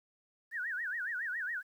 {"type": "tone with vibrato", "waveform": "sine", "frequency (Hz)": 1661.2, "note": "G#6", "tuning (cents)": 0, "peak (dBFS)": -34, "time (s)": [0.51, 1.63], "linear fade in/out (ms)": 50, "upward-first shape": "sine", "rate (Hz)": 7.2, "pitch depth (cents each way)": 240, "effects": ["11-bit"]}